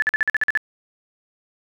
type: tone bursts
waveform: sine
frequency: 1733 Hz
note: A6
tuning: 27 cents flat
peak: -15 dBFS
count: 9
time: 0-0.574 s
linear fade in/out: 0 ms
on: 22 ms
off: 47 ms
effects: none